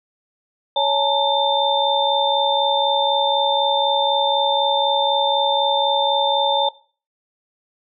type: tone cluster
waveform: sine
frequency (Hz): 558 / 848 / 912 / 3580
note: C#5 / G#5 / A#5 / A7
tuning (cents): +11 / +36 / -38 / +29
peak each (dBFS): -21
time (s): 0.76-6.69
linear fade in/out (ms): 5
effects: noise-tail reverb RT60 0.4 s tail -19 dB re dry